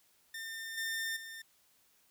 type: tone with level steps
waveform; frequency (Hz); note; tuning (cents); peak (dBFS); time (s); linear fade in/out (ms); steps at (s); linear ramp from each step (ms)
sawtooth; 1805; A6; +44; -37 / -31 / -41; 0.34-1.42; 5; 0.77 / 1.16; 10
effects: white hiss -69 dBFS RMS until 2.1 s